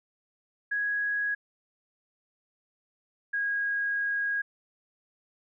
sine tone pair in turn, 1661.2 / 1641.2 Hz, G#6 / G#6, 0 / -21 cents, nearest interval unison, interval 21 cents, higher first, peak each -26 dBFS, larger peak neither, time 0.71-1.35 / 3.33-4.42 s, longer second, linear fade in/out 10 ms, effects none

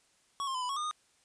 square tone with pitch steps, 1115 / 1063 / 1013 / 993 / 1105 / 1216 / 1231 Hz, C#6 / C6 / B5 / B5 / C#6 / D#6 / D#6, +10 / +27 / +44 / +9 / -6 / -40 / -19 cents, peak -33 dBFS, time 0.4-0.911 s, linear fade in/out 0 ms, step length 73 ms, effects white hiss -68 dBFS RMS until 1.24 s + resampled to 22050 Hz

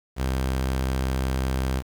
sawtooth tone, 65.41 Hz, C2, in tune, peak -19 dBFS, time 0.16-1.83 s, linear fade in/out 50 ms, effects 8-bit

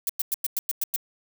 violet noise bursts, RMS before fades -25 dBFS, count 8, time 0.07-0.962 s, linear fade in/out 2 ms, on 24 ms, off 100 ms, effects none

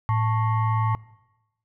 sine tone with frequency modulation, 110 Hz, A2, in tune, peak -19 dBFS, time 0.09-0.95 s, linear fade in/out 0 ms, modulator 995 Hz, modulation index 0.74, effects noise-tail reverb RT60 1.0 s tail -21 dB re dry

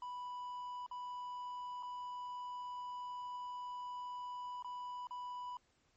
triangle tone with dropouts, 987.8 Hz, B5, in tune, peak -40 dBFS, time 0.02-5.57 s, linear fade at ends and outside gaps 2 ms, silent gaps 0.864-0.912 / 1.827-1.831 / 4.625-4.645 / 5.071-5.108 s, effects pink hiss -75 dBFS RMS until 5.96 s + MP3 32 kbps

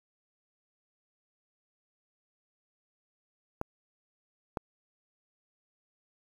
clicks, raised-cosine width 1 ms, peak -18 dBFS, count 2, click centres 3.614 / 4.572 s, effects 8-bit

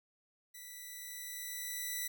5% pulse tone with level ramp, 1973 Hz, B6, 2 cents flat, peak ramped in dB -38 to -25 dBFS, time 0.54-2.08 s, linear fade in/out 10 ms, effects none

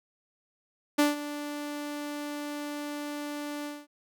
sawtooth tone with ADSR envelope, 293.1 Hz, D4, 3 cents flat, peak -15 dBFS, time 0.98-3.87 s, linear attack 13 ms, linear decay 160 ms, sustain -15 dB, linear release 220 ms, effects none

